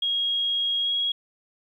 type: tone with pitch glide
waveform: sine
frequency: 3281 to 3308 Hz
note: G#7 to G#7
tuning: -22 to -8 cents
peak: -22 dBFS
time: 0.02-1.12 s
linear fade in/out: 5 ms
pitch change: +14 cents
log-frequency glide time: 0.8-0.92 s
effects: 10-bit